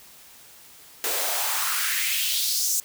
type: noise with high-pass filter sweep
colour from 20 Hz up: white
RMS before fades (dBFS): -25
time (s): 1.04-2.8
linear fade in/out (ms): 0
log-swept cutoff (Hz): 420 to 7100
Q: 2.6
effects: white hiss -49 dBFS RMS until 2.84 s